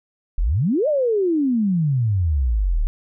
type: exponential two-way sweep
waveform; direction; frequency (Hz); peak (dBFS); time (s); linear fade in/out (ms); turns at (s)
sine; up then down; 34.44 to 630 to 34.44; -16; 0.38-2.87; 0; 0.88
effects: none